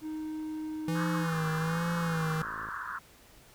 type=tone; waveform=triangle; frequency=311.1 Hz; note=D#4; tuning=in tune; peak=-32 dBFS; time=0.01-1.27 s; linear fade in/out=50 ms
type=tone with vibrato; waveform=square; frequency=164.4 Hz; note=E3; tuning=4 cents flat; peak=-30 dBFS; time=0.88-2.42 s; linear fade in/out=2 ms; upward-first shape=sine; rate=1.2 Hz; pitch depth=64 cents each way
type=band-pass noise; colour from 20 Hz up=pink; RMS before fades=-38 dBFS; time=0.95-2.99 s; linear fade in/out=5 ms; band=1000 to 1700 Hz; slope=96 dB/octave
type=click train; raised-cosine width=2 ms; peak=-35 dBFS; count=75; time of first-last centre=1.33-2.688 s; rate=54.5 Hz
effects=pink hiss -57 dBFS RMS until 3.54 s